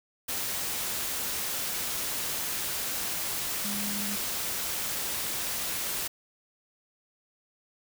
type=tone in noise; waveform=sine; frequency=204.7 Hz; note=G#3; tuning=25 cents flat; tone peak=-35 dBFS; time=3.64-4.16 s; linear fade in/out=10 ms; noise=white; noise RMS=-32 dBFS; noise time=0.28-6.08 s; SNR=-6 dB; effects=none